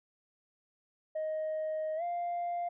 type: tone with pitch glide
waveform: sine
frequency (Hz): 625 to 697.5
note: D#5 to F5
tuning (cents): +8 to -2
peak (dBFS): -30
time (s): 1.15-2.69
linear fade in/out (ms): 10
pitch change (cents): +190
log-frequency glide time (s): 1.96-2.03
effects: tanh soft clip ceiling -30 dBFS